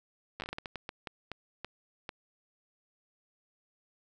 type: slowing click train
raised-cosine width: 0.3 ms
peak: -22 dBFS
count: 15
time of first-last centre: 0.4-2.092 s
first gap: 9 ms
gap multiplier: 1.35
effects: none